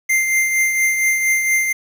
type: tone with tremolo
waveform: square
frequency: 2093 Hz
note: C7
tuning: in tune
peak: -13 dBFS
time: 0.09-1.73 s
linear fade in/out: 10 ms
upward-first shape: triangle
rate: 4.3 Hz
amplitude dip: 50%
effects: 7-bit